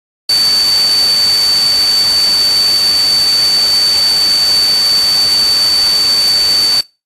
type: tone in noise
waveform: sine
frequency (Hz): 4552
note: C#8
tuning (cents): +45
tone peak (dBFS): -8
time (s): 0.29-6.81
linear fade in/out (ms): 5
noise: white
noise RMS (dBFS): -20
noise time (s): 0.29-6.81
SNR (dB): +9
effects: noise-tail reverb RT60 0.3 s tail -26 dB re dry + AAC 32 kbps

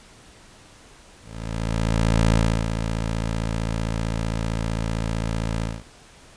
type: tone with ADSR envelope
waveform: 15% pulse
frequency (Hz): 55.5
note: A1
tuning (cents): +16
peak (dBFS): -9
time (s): 1.22-5.84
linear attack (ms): 1100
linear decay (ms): 340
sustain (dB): -8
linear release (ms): 210
effects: pink hiss -49 dBFS RMS until 6.36 s + resampled to 22050 Hz

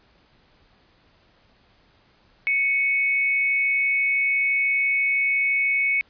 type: tone pair together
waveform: sine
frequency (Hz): 2217 / 2538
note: C#7 / D#7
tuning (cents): 0 / +34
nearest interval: major second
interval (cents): 234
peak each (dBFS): -19 / -28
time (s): 2.47-6.01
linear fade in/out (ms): 0
effects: pink hiss -59 dBFS RMS until 6.09 s + resampled to 11025 Hz

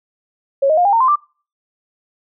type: tone with pitch steps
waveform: sine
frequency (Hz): 550 / 624.5 / 709.2 / 805.2 / 914.4 / 1038.3 / 1179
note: C#5 / D#5 / F5 / G5 / A#5 / C6 / D6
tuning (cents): -14 / +6 / +26 / +46 / -34 / -14 / +6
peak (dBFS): -10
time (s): 0.62-1.159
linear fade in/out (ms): 10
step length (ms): 77
effects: noise-tail reverb RT60 0.4 s tail -26 dB re dry

